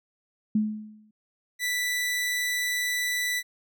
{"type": "tone with exponential decay", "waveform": "sine", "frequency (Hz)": 214, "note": "A3", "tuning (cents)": -48, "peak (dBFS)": -18, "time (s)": [0.55, 1.11], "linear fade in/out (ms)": 5, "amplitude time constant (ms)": 120}
{"type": "tone", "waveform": "sawtooth", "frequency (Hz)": 1975.5, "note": "B6", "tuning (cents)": 0, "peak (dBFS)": -22, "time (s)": [1.59, 3.43], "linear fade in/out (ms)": 50}
{"effects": []}